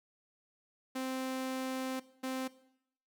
sawtooth tone bursts at uneven times, 260.8 Hz, C4, 5 cents flat, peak -31 dBFS, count 2, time 0.95-2 / 2.23-2.48 s, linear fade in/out 10 ms, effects noise-tail reverb RT60 0.7 s tail -17 dB re dry

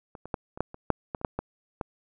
clicks, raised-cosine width 1 ms, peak -28 / -26 / -14 / -26 / -11 / -27 / -7 / -17 / -29 / -10 / -15 / -16 dBFS, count 12, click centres 0.152 / 0.256 / 0.342 / 0.575 / 0.606 / 0.744 / 0.903 / 1.148 / 1.214 / 1.248 / 1.39 / 1.812 s, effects none

